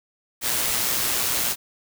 white noise with amplitude modulation, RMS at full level -22 dBFS, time 0.41-1.56 s, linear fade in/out 50 ms, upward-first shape sine, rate 122 Hz, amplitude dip 35%, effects none

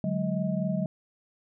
sine tone cluster, 145.5 / 184.9 / 209 / 631 Hz, D3 / F#3 / G#3 / D#5, -16 / -1 / +11 / +24 cents, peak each -33 / -28 / -32 / -34 dBFS, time 0.04-0.86 s, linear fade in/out 2 ms, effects none

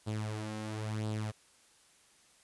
sawtooth tone with flanger, 107.8 Hz, A2, 35 cents flat, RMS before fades -37 dBFS, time 0.06-1.32 s, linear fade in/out 20 ms, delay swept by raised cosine 0.23 to 3.83 ms, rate 0.98 Hz, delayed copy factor +0.6, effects white hiss -64 dBFS RMS until 2.43 s + resampled to 24000 Hz

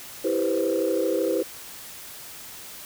sine chord, C major seventh, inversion first, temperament just, 327 / 392.4 / 490.5 / 523.3 Hz, E4 / G4 / B4 / C5, -14 / +2 / -12 / 0 cents, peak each -26 dBFS, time 0.24-1.43 s, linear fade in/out 10 ms, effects tanh soft clip ceiling -14 dBFS + white hiss -41 dBFS RMS until 2.85 s

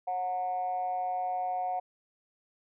sine tone with amplitude modulation, 731 Hz, F#5, 21 cents flat, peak -25 dBFS, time 0.07-1.8 s, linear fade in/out 10 ms, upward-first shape sine, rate 188 Hz, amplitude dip 70%, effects tanh soft clip ceiling -23 dBFS

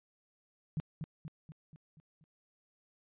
sine tone with echo, 155.4 Hz, D#3, 2 cents flat, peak -31 dBFS, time 0.77-0.8 s, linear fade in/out 0 ms, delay 240 ms, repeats 6, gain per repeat -5 dB, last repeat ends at 2.24 s, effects resampled to 8000 Hz

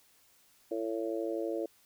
harmonic tone, 112 Hz, A2, 31 cents sharp, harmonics 3 / 4 / 5 / 6, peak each -35 / -37 / -37 / -44 dBFS, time 0.71-1.66 s, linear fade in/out 5 ms, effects white hiss -65 dBFS RMS until 1.85 s

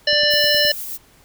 harmonic tone, 590 Hz, D5, 8 cents sharp, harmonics 1 / 3 / 5 / 7 / 9, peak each -20 / -20 / -20 / -20 / -20 dBFS, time 0.07-0.72 s, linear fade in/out 5 ms
click train, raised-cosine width 3 ms, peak -24 dBFS, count 6, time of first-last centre 0.13-0.651 s, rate 9.6 Hz
violet noise with tremolo, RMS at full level -28 dBFS, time 0.3-0.98 s, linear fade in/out 20 ms, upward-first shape sine, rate 8.4 Hz, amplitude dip 30%
effects pink hiss -52 dBFS RMS until 1.24 s

